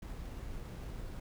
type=noise with sample-and-hold; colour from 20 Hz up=brown; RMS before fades=-43 dBFS; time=0.02-1.2 s; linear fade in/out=5 ms; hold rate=8820 Hz; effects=none